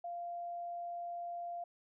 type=tone; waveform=sine; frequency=694 Hz; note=F5; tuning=11 cents flat; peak=-39 dBFS; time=0.04-1.64 s; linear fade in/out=5 ms; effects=none